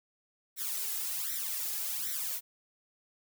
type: noise with flanger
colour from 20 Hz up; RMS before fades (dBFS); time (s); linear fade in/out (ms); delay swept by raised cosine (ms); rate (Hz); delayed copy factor
blue; -35; 0.56-2.41; 50; 0.52 to 2.42; 1.3; +0.95
effects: none